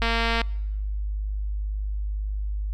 click train, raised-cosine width 0.3 ms, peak -9 dBFS, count 92, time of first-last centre 0.02-0.416 s, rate 230 Hz, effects noise-tail reverb RT60 1.0 s tail -25 dB re dry + added 51 Hz sine -25 dBFS peak until 2.73 s

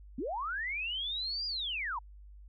sine linear two-way sweep, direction up then down, 213.4 to 4909 to 864 Hz, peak -33 dBFS, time 0.18-1.99 s, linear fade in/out 5 ms, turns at 1.46 s, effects added 50 Hz sine -49 dBFS peak until 2.48 s

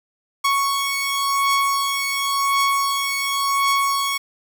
sawtooth beating tone pair, 1108.7 / 1109.62 Hz, C#6 / C#6, 0 / +1 cents, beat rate 0.92 Hz, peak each -16 / -20 dBFS, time 0.44-4.18 s, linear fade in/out 10 ms, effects none

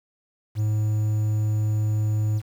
triangle tone with quantisation, 107.1 Hz, A2, 46 cents flat, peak -18 dBFS, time 0.55-2.42 s, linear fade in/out 50 ms, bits 8, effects none

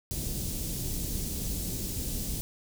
pink band-stop noise, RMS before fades -33 dBFS, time 0.11-2.41 s, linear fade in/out 0 ms, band 280 to 5900 Hz, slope 12 dB/octave, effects none

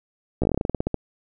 slowing click train, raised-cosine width 2 ms, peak -9 dBFS, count 15, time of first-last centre 0.42-0.943 s, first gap 15 ms, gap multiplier 1.13, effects none

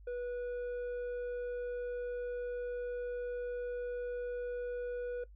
sine tone with tanh clipping, 488.6 Hz, B4, 19 cents flat, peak -37 dBFS, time 0.07-5.24 s, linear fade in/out 5 ms, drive 6 dB, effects noise-tail reverb RT60 0.1 s tail -18 dB re dry + added 50 Hz sine -52 dBFS peak until 5.35 s

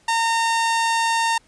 sawtooth tone, 915 Hz, A#5, 32 cents flat, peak -14 dBFS, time 0.08-1.38 s, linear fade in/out 5 ms, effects pink hiss -57 dBFS RMS until 1.47 s + resampled to 22050 Hz

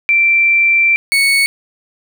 sine / 35% pulse tone pair in turn, 2349 / 2217 Hz, D7 / C#7, 0 / 0 cents, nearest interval minor second, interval 100 cents, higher first, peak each -8 dBFS, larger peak neither, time 0.09-0.96 / 1.12-1.46 s, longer first, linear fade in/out 0 ms, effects none

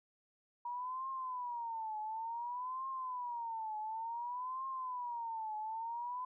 sine tone with vibrato, 954 Hz, A#5, 40 cents sharp, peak -38 dBFS, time 0.65-6.25 s, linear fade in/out 5 ms, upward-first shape triangle, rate 0.56 Hz, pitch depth 200 cents each way, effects none

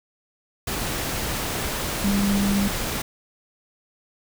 sine tone in noise, 199.8 Hz, G3, 33 cents sharp, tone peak -19 dBFS, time 2.04-2.68 s, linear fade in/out 5 ms, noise pink, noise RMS -27 dBFS, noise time 0.67-3.02 s, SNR +5 dB, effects none

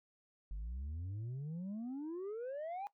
sine exponential sweep, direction up, 46.97 to 830.6 Hz, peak -37 dBFS, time 0.51-2.87 s, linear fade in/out 0 ms, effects noise-tail reverb RT60 0.1 s tail -19 dB re dry + tanh soft clip ceiling -39 dBFS

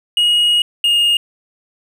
triangle tone pair in turn, 2885 / 2844 Hz, F#7 / F7, -44 / +31 cents, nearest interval unison, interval 25 cents, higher first, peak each -9 dBFS, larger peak neither, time 0.17-0.62 / 0.84-1.17 s, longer first, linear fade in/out 2 ms, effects none

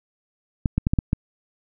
clicks, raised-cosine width 5 ms, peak -7 dBFS, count 6, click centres 0.658 / 0.78 / 0.869 / 0.935 / 0.988 / 1.131 s, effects none

